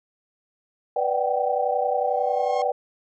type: chord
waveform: sine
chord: G major seventh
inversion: first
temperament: equal with one note detuned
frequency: 493.9 / 587.3 / 752.9 / 784 Hz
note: B4 / D5 / F#5 / G5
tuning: 0 / 0 / +30 / 0 cents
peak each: -26 dBFS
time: 0.96-2.72 s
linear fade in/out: 5 ms
type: tone with exponential growth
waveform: sawtooth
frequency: 1076 Hz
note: C6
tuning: 48 cents sharp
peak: -28 dBFS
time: 1.97-2.62 s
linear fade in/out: 2 ms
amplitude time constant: 140 ms
effects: resampled to 16000 Hz